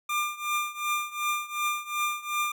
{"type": "tone with tremolo", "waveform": "25% pulse", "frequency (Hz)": 1197, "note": "D6", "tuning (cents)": 33, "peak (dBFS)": -20, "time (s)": [0.09, 2.52], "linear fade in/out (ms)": 5, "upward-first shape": "triangle", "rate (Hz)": 2.7, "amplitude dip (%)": 90, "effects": []}